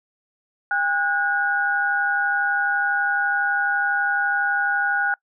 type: tone cluster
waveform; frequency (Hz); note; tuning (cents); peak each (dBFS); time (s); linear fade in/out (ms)
sine; 805 / 1459 / 1611; G5 / F#6 / G6; +46 / -25 / +47; -25 / -20 / -29; 0.71-5.14; 2
effects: noise-tail reverb RT60 0.1 s tail -25 dB re dry